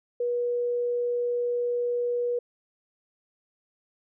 sine tone, 483.5 Hz, B4, 37 cents flat, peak -24 dBFS, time 0.2-2.39 s, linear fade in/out 5 ms, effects none

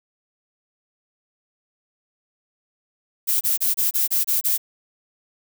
violet noise bursts, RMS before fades -20 dBFS, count 8, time 3.27-4.579 s, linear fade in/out 20 ms, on 140 ms, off 27 ms, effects none

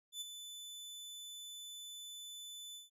sawtooth tone with ADSR envelope, 3500 Hz, A7, 10 cents flat, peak -36 dBFS, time 0.12-2.9 s, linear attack 91 ms, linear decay 18 ms, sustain -8 dB, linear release 150 ms, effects resampled to 32000 Hz

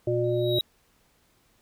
harmonic tone, 120 Hz, B2, 49 cents flat, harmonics 1 / 3 / 5, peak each -28 / -25 / -28 dBFS, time 0.07-0.59 s, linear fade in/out 5 ms
triangle tone with exponential growth, 3827 Hz, A#7, 45 cents sharp, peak -20 dBFS, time 0.24-0.61 s, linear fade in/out 2 ms, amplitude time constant 80 ms
effects pink hiss -65 dBFS RMS until 1.61 s

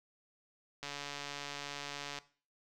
click train, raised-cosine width 0.2 ms, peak -24 dBFS, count 195, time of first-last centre 0.83-2.187 s, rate 143 Hz, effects noise-tail reverb RT60 0.4 s tail -17 dB re dry

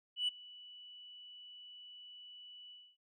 sine tone with ADSR envelope, 2960 Hz, F#7, in tune, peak -28 dBFS, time 0.16-2.97 s, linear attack 120 ms, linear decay 14 ms, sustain -23 dB, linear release 260 ms, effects tanh soft clip ceiling -28 dBFS

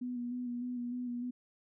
sine tone with vibrato, 244.8 Hz, B3, 15 cents flat, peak -35 dBFS, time 0.01-1.31 s, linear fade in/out 10 ms, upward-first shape square, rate 3.3 Hz, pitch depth 22 cents each way, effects none

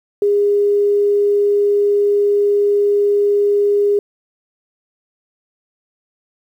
sine tone, 408.2 Hz, G#4, 30 cents flat, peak -11 dBFS, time 0.22-3.99 s, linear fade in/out 2 ms, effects 8-bit

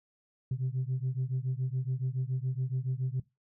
sine beating tone pair, 126.4 / 133.5 Hz, B2 / C3, +41 / +35 cents, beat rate 7.1 Hz, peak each -31 dBFS, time 0.51-3.2 s, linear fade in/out 5 ms, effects noise-tail reverb RT60 0.2 s tail -19 dB re dry + tanh soft clip ceiling -25 dBFS

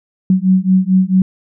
sine beating tone pair, 185 / 189.5 Hz, F#3 / F#3, 0 / +42 cents, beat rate 4.5 Hz, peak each -12 dBFS, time 0.3-1.22 s, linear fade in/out 2 ms, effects none

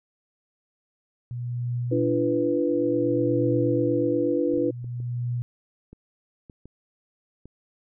sine tone with tremolo, 121.4 Hz, B2, 29 cents flat, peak -24 dBFS, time 1.31-5.42 s, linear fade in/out 0 ms, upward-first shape triangle, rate 0.56 Hz, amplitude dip 100%
sine chord, B diminished, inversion first, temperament equal with one note detuned, 293.7 / 342 / 493.9 Hz, D4 / F4 / B4, 0 / -36 / 0 cents, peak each -25 dBFS, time 1.91-4.71 s, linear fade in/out 10 ms
clicks, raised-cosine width 3 ms, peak -31 dBFS, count 8, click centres 4.54 / 4.576 / 4.844 / 5.002 / 5.93 / 6.498 / 6.656 / 7.456 s
effects none

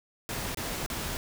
pink noise with dropouts, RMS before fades -34 dBFS, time 0.29-1.17 s, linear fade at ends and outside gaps 0 ms, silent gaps 0.546-0.572 / 0.862-0.901 s, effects none

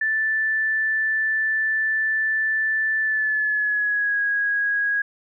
sine tone with pitch glide, 1760 to 1651.7 Hz, A6 to G#6, 0 to -10 cents, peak -19 dBFS, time 0.01-5.02 s, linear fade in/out 5 ms, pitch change -110 cents, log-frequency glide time 3-4.19 s, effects none

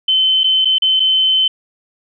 sine tone with dropouts, 3065 Hz, G7, 40 cents flat, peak -10 dBFS, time 0.08-1.48 s, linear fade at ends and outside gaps 5 ms, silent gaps 0.435-0.441 / 0.648-0.654 / 0.784-0.82 / 0.997-1.001 s, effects none

